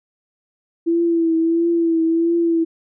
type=tone with vibrato; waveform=sine; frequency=332.5 Hz; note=E4; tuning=15 cents sharp; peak=-14 dBFS; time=0.86-2.65 s; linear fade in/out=20 ms; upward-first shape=triangle; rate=1.5 Hz; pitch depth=44 cents each way; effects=none